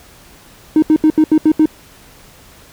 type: tone bursts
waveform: triangle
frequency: 311.1 Hz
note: D#4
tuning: in tune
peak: -3 dBFS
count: 7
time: 0.76-1.657 s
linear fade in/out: 2 ms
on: 63 ms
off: 76 ms
effects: tanh soft clip ceiling -2 dBFS + pink hiss -43 dBFS RMS until 2.72 s